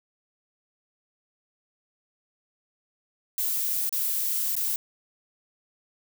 violet noise with dropouts, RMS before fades -27 dBFS, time 3.38-4.76 s, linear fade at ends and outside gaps 1 ms, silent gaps 3.893-3.926 / 4.554-4.565 s, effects none

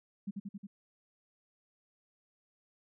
sine tone with echo, 199.8 Hz, G3, 33 cents sharp, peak -34 dBFS, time 0.27-0.31 s, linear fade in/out 10 ms, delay 90 ms, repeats 4, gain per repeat -2 dB, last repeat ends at 0.67 s, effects none

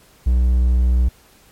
triangle tone, 61.7 Hz, B1, 1 cent flat, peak -10 dBFS, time 0.26-1.09 s, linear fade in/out 10 ms, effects pink hiss -51 dBFS RMS until 1.51 s + MP3 64 kbps

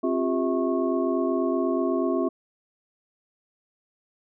sine tone cluster, 265.6 / 350.1 / 398.3 / 652 / 1095 Hz, C4 / F4 / G4 / E5 / C#6, +26 / +4 / +28 / -19 / -22 cents, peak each -26 / -26 / -29 / -30 / -34 dBFS, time 0.03-2.29 s, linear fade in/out 10 ms, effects none

